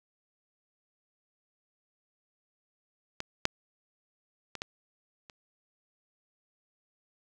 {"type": "clicks", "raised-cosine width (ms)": 0.2, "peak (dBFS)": [-17, -7, -21, -17, -30], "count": 5, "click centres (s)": [3.204, 3.454, 4.553, 4.619, 5.298], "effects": []}